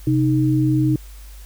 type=tone pair together; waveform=sine; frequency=130.3 / 309.9 Hz; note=C3 / D#4; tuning=-7 / -7 cents; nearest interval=octave + minor third; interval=1500 cents; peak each=-17 dBFS; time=0.07-0.96 s; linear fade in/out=2 ms; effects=added 50 Hz sine -36 dBFS peak until 1.45 s + white hiss -48 dBFS RMS until 1.45 s